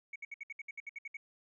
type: tone bursts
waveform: sine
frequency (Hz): 2229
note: C#7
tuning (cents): +9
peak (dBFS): -39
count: 12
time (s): 0.13-1.17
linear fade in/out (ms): 5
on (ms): 28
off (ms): 64
effects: tanh soft clip ceiling -36 dBFS